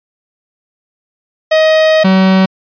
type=tone pair in turn; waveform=45% pulse; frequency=630 / 189.53 Hz; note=D#5 / F#3; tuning=+21 / +42 cents; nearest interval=octave + major sixth; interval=2079 cents; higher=first; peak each=-6 dBFS; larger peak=neither; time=1.51-2.04 / 2.04-2.46 s; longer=first; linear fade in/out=10 ms; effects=resampled to 11025 Hz